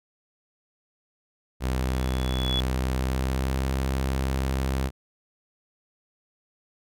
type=tone with pitch glide; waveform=sawtooth; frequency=64.2 to 66.27 Hz; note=C2 to C2; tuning=-32 to +23 cents; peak=-20 dBFS; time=1.6-4.91 s; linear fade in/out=50 ms; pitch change=+55 cents; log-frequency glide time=2.78-3.68 s
type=tone with exponential growth; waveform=sine; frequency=3401 Hz; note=G#7; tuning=40 cents sharp; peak=-23 dBFS; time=1.81-2.6 s; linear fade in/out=0 ms; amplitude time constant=170 ms
effects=none